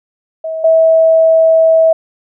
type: tone pair in turn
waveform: sine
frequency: 643 / 648.2 Hz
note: E5 / E5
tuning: -43 / -29 cents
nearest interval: unison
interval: 14 cents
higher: second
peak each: -17 / -5 dBFS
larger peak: second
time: 0.44-0.64 / 0.64-1.93 s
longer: second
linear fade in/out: 5 ms
effects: none